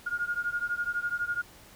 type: beating tone pair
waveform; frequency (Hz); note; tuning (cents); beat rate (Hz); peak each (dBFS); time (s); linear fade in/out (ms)
sine; 1420 / 1432; F6 / F6; +28 / +43; 12; -31 / -32; 0.06-1.42; 10
effects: pink hiss -53 dBFS RMS until 1.75 s